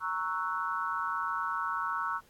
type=chord; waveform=sine; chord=F# dominant seventh; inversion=first; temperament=equal; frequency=932.3 / 1108.7 / 1318.5 / 1480 Hz; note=A#5 / C#6 / E6 / F#6; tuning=0 / 0 / 0 / 0 cents; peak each=-37 / -35 / -34 / -37 dBFS; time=0-2.21 s; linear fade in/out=50 ms; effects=pink hiss -64 dBFS RMS until 2.29 s + AAC 64 kbps